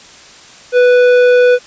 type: tone with tanh clipping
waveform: triangle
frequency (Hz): 493.9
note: B4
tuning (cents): 0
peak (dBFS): -7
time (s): 0.72-1.59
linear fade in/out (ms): 50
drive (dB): 16
effects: white hiss -38 dBFS RMS until 1.66 s + resampled to 16000 Hz